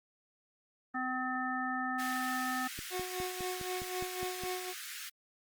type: harmonic tone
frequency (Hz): 255.8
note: C4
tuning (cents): -39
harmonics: 1 / 3 / 5 / 7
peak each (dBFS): -38 / -38 / -38 / -38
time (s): 0.94-2.68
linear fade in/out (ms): 10
type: high-pass noise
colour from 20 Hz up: pink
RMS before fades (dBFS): -44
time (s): 1.98-5.1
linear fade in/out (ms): 20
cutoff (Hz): 1400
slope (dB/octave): 48
type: click train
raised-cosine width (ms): 3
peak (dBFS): -31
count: 9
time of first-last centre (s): 2.79-4.436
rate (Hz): 4.86
type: tone with tremolo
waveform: 25% pulse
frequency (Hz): 366.3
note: F#4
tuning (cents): -17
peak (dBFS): -31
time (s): 2.9-4.74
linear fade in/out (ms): 50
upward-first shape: sine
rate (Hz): 3.9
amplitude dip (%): 60
effects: Opus 32 kbps